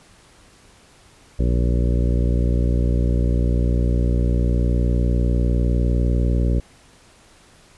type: harmonic tone with a mistuned harmonic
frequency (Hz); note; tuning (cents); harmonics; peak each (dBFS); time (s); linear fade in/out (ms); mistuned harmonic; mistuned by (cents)
59.9; A#1; +48; 1 / 2 / 3 / 4 / 5 / 6 / 7 / 8 / 9; -17 / -23 / -27 / -29 / -31 / -33 / -34 / -35 / -36; 1.39-6.6; 5; 9; +66
effects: pink hiss -51 dBFS RMS until 7.77 s + resampled to 24000 Hz